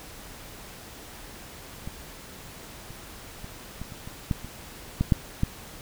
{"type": "clicks", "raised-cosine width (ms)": 5, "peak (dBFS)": [-22, -29, -26, -23, -28, -26, -12, -26, -10, -6, -10], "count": 11, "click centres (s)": [1.875, 2.906, 3.444, 3.816, 3.922, 4.075, 4.312, 4.446, 5.01, 5.122, 5.434], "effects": ["pink hiss -44 dBFS RMS until 5.81 s"]}